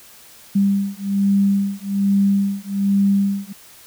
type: beating tone pair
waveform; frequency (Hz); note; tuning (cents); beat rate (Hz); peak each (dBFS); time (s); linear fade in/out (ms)
sine; 197.9 / 199.1; G3 / G3; +17 / +27; 1.2; -18; 0.55-3.53; 10
effects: white hiss -45 dBFS RMS until 3.86 s